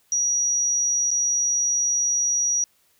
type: tone with dropouts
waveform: sine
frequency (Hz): 5780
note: F#8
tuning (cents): -41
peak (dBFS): -19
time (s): 0.12-2.64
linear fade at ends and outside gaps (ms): 1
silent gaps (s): 1.106-1.113
effects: white hiss -63 dBFS RMS until 2.99 s